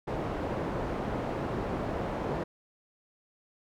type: low-pass noise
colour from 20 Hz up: white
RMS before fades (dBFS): -33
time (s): 0.07-2.44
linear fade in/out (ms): 10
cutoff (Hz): 620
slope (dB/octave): 12
effects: none